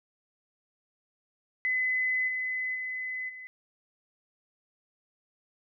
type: tone with level steps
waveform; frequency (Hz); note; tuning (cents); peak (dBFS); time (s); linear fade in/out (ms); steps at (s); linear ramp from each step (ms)
sine; 2021; B6; +39; -25 / -29 / -32 / -41; 1.65-3.47; 0; 2.27 / 2.74 / 3.28; 20
effects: none